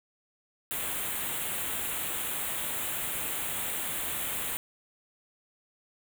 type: band-stop noise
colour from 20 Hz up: white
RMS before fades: -33 dBFS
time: 0.71-4.57 s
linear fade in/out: 0 ms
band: 3700 to 7400 Hz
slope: 48 dB/octave
effects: none